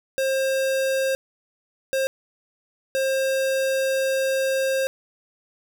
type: tone bursts at uneven times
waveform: square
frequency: 533 Hz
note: C5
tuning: 32 cents sharp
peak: -21 dBFS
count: 3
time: 0.18-1.15 / 1.93-2.07 / 2.95-4.87 s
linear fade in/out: 0 ms
effects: none